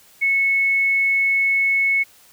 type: tone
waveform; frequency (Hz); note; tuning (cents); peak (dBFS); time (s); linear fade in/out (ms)
sine; 2200; C#7; -14; -15; 0.21-2.04; 20
effects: white hiss -51 dBFS RMS until 2.32 s